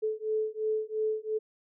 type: beating tone pair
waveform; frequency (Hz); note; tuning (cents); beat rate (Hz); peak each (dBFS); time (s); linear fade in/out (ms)
sine; 432.5 / 435.4; A4 / A4; -30 / -18; 2.9; -31; 0.02-1.39; 20
effects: none